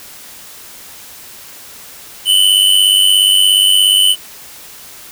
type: tone pair together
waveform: square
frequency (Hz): 2960 / 3057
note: F#7 / G7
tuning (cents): 0 / -44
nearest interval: minor second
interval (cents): 56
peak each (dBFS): -11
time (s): 2.25-4.16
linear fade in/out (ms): 50
effects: white hiss -35 dBFS RMS until 5.11 s